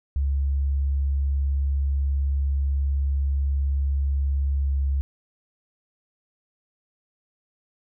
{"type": "tone with pitch glide", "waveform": "sine", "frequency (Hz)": [69.3, 68.74], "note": ["C#2", "C#2"], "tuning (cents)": [0, -14], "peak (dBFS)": -20, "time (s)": [0.16, 5.01], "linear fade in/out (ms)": 0, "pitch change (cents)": -14, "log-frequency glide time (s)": [4.59, 4.76], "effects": []}